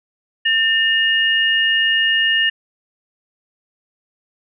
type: tone pair together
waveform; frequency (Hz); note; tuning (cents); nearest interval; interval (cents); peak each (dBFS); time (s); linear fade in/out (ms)
sine; 1800 / 2853; A6 / F7; +39 / +36; minor sixth; 797; -16; 0.45-2.5; 10
effects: none